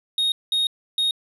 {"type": "tone bursts at uneven times", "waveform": "triangle", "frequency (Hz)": 3729, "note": "A#7", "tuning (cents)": 0, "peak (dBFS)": -17, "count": 3, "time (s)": [[0.18, 0.32], [0.52, 0.67], [0.98, 1.11]], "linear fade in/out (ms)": 2, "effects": ["resampled to 32000 Hz"]}